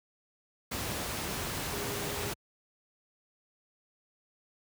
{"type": "tone in noise", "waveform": "sine", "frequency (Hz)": 407, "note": "G#4", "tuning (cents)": -35, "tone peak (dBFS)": -40, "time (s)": [1.73, 2.32], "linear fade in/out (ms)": 10, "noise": "pink", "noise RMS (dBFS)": -35, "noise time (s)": [0.71, 2.34], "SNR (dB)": -8, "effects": ["high-pass 60 Hz 12 dB/octave"]}